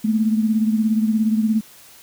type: beating tone pair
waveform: sine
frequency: 216.8 / 233.8 Hz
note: A3 / A#3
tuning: -25 / +5 cents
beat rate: 17 Hz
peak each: -16 / -23 dBFS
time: 0.04-1.61 s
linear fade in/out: 10 ms
effects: white hiss -46 dBFS RMS until 2.02 s